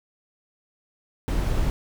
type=noise; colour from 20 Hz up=brown; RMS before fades=-23 dBFS; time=1.28-1.7 s; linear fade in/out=0 ms; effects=none